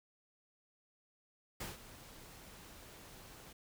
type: noise with ADSR envelope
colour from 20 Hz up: pink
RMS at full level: -42 dBFS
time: 1.6-3.53 s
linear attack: 7 ms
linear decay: 160 ms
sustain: -13 dB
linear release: 6 ms
effects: none